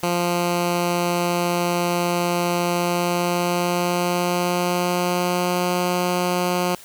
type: tone with pitch glide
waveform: 10% pulse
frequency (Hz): 174.61 to 178.69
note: F3 to F3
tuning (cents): 0 to +40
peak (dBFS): -11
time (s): 0.03-6.75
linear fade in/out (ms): 2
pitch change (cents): +40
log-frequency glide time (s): 2.75-5.71
effects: white hiss -44 dBFS RMS until 6.84 s